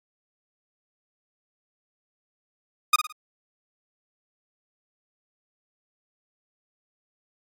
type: tone with echo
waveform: sawtooth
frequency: 1234 Hz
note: D#6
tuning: 15 cents flat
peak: -10 dBFS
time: 2.93-2.96 s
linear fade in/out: 5 ms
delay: 55 ms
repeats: 3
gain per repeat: -9 dB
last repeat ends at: 3.125 s
effects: AAC 48 kbps